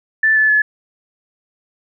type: tone with pitch steps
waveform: sine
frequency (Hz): 1760 / 1736.8 / 1713.9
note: A6 / A6 / A6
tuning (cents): 0 / -23 / -46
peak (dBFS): -10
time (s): 0.23-0.62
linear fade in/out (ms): 5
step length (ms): 130
effects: none